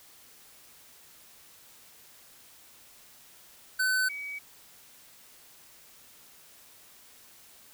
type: tone pair in turn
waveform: square / sine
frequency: 1515 / 2270 Hz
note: F#6 / C#7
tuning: +40 / +41 cents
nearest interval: perfect fifth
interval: 701 cents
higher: second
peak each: -25 / -35 dBFS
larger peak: first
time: 3.79-4.09 / 4.09-4.39 s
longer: neither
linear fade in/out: 10 ms
effects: white hiss -55 dBFS RMS until 7.73 s